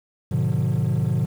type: chord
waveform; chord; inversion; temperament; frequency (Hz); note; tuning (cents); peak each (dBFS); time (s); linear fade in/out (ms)
triangle; G# diminished seventh; none; just; 103.83 / 124.59 / 149.51 / 179.41; G#2 / B2 / D3 / F3; 0 / +16 / +31 / +47; -23 / -20 / -21 / -24; 0.31-1.26; 10
effects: tanh soft clip ceiling -13 dBFS + 8-bit